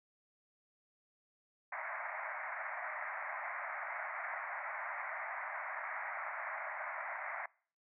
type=band-pass noise; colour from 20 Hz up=white; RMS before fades=-42 dBFS; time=1.72-7.46 s; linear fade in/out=5 ms; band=600 to 2200 Hz; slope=96 dB/octave; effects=noise-tail reverb RT60 0.5 s tail -25 dB re dry